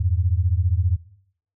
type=beating tone pair; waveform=sine; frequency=83.6 / 98.6 Hz; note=E2 / G2; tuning=+25 / +11 cents; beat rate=15 Hz; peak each=-20 / -21 dBFS; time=0-0.97 s; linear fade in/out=10 ms; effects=noise-tail reverb RT60 0.6 s tail -17 dB re dry